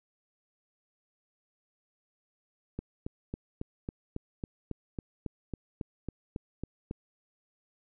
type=click train; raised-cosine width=3 ms; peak=-22 dBFS; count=16; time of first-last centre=2.79-6.911 s; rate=3.64 Hz; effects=none